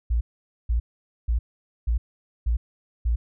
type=tone bursts; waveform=sine; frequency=57.9 Hz; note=A#1; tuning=11 cents flat; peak=-19 dBFS; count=6; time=0.1-3.16 s; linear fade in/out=10 ms; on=110 ms; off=480 ms; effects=none